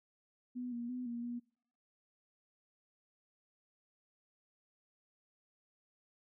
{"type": "tone with pitch steps", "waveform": "sine", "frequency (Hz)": [247.8, 237.6, 250.5, 236.7, 240.4], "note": ["B3", "A#3", "B3", "A#3", "B3"], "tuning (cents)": [6, 33, 25, 27, -46], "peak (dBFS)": -38, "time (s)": [0.55, 1.4], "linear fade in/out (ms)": 20, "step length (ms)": 170, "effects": ["noise-tail reverb RT60 0.6 s tail -25 dB re dry"]}